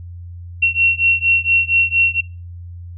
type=beating tone pair; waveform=sine; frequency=2725 / 2729.3 Hz; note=F7 / F7; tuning=-43 / -40 cents; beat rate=4.3 Hz; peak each=-15 dBFS; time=0.62-2.21 s; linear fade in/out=10 ms; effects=noise-tail reverb RT60 0.3 s tail -21 dB re dry + added 87 Hz sine -30 dBFS peak until 2.97 s